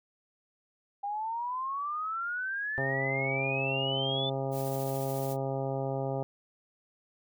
sine exponential sweep, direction up, 799 to 3540 Hz, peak -31 dBFS, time 1.03-4.3 s, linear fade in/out 10 ms
harmonic tone, 135 Hz, C#3, 45 cents flat, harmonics 1 / 2 / 3 / 4 / 5 / 6 / 7 / 9, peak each -34 / -40 / -37 / -36 / -38 / -40 / -48 / -52 dBFS, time 2.78-6.23 s, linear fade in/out 0 ms
blue noise with tremolo, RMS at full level -43 dBFS, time 4.51-5.37 s, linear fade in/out 50 ms, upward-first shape sine, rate 14 Hz, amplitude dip 30%
effects none

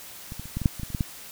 clicks, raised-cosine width 5 ms, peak -24 / -23 / -28 / -16 / -18 / -6 / -23 / -19 / -27 / -15 / -11 dBFS, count 11, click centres 0.321 / 0.396 / 0.456 / 0.57 / 0.617 / 0.658 / 0.797 / 0.833 / 0.903 / 0.948 / 1.008 s, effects white hiss -43 dBFS RMS until 1.31 s

